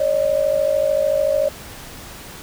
sine tone pair together, 556.5 / 610 Hz, C#5 / D#5, +7 / -34 cents, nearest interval major second, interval 159 cents, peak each -18 dBFS, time 0-1.49 s, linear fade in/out 5 ms, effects pink hiss -37 dBFS RMS until 2.42 s

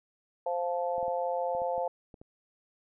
harmonic tone, 174.61 Hz, F3, in tune, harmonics 3 / 4 / 5, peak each -31 / -33 / -35 dBFS, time 0.46-1.88 s, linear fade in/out 5 ms
clicks, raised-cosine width 2 ms, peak -35 dBFS, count 8, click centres 0.981 / 1.029 / 1.081 / 1.55 / 1.619 / 1.78 / 2.142 / 2.215 s
effects none

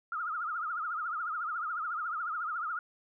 sine tone with vibrato, 1318.5 Hz, E6, in tune, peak -32 dBFS, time 0.12-2.79 s, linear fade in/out 2 ms, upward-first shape triangle, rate 14 Hz, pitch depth 170 cents each way, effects none

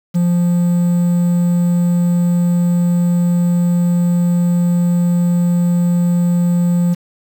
triangle tone with quantisation, 174.61 Hz, F3, in tune, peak -9 dBFS, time 0.14-6.95 s, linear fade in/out 20 ms, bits 6, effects none

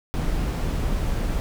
brown noise, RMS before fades -24 dBFS, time 0.14-1.4 s, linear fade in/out 0 ms, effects none

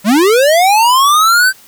square linear sweep, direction up, 185 to 1568 Hz, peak -7 dBFS, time 0.04-1.53 s, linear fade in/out 50 ms, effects white hiss -42 dBFS RMS until 1.67 s

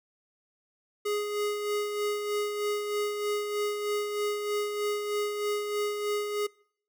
square tone with tremolo, 415.3 Hz, G#4, in tune, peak -27 dBFS, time 1.05-6.47 s, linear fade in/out 10 ms, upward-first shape sine, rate 3.2 Hz, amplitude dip 45%, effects noise-tail reverb RT60 0.6 s tail -25 dB re dry

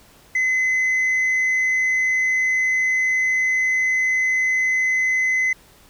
sine tone, 2037 Hz, C7, 47 cents flat, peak -14 dBFS, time 0.35-5.53 s, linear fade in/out 5 ms, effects tanh soft clip ceiling -16 dBFS + pink hiss -51 dBFS RMS until 5.89 s

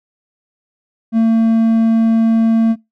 triangle tone, 225.8 Hz, A3, 45 cents sharp, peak -7 dBFS, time 1.12-2.76 s, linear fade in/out 50 ms, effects noise-tail reverb RT60 0.2 s tail -23 dB re dry

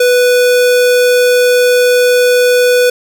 square tone, 493.9 Hz, B4, in tune, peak -7 dBFS, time 0-2.9 s, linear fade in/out 5 ms, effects none

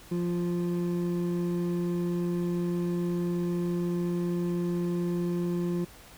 triangle tone pair together, 174.61 / 348.9 Hz, F3 / F4, 0 / -2 cents, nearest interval octave, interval 1198 cents, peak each -26 / -29 dBFS, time 0.11-5.85 s, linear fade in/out 10 ms, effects pink hiss -51 dBFS RMS until 6.17 s

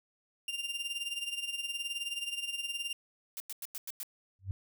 40% pulse tone with tremolo, 2794 Hz, F7, in tune, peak -31 dBFS, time 0.48-2.93 s, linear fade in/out 2 ms, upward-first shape sine, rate 19 Hz, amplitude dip 70%
blue noise bursts, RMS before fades -40 dBFS, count 6, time 3.37-4.031 s, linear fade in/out 0 ms, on 31 ms, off 95 ms
sine tone with exponential growth, 95.8 Hz, G2, 39 cents flat, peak -28 dBFS, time 4.39-4.51 s, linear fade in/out 0 ms, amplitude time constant 24 ms
effects none

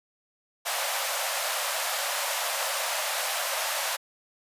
pink high-pass noise, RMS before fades -29 dBFS, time 0.65-3.97 s, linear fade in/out 20 ms, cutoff 530 Hz, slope 96 dB/octave, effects resampled to 32000 Hz

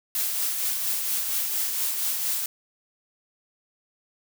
blue noise with tremolo, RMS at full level -25 dBFS, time 0.15-2.46 s, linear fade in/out 2 ms, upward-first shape triangle, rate 4.3 Hz, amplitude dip 40%, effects none

